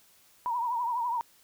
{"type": "tone with vibrato", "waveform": "sine", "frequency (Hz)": 955, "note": "A#5", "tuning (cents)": 42, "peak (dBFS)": -27, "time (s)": [0.46, 1.21], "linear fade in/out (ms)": 0, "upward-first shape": "triangle", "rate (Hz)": 12, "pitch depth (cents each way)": 99, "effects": ["white hiss -61 dBFS RMS until 1.43 s"]}